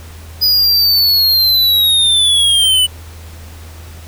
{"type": "linear sweep", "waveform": "square", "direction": "down", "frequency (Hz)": [4973, 2960], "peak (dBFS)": -9, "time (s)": [0.41, 2.87], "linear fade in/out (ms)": 20, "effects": ["added 81 Hz sine -31 dBFS peak until 4.07 s", "pink hiss -39 dBFS RMS until 4.07 s"]}